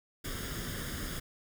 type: noise with comb filter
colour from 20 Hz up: pink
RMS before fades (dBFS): -38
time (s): 0.24-1.2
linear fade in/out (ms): 10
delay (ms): 0.59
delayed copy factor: +0.7
effects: none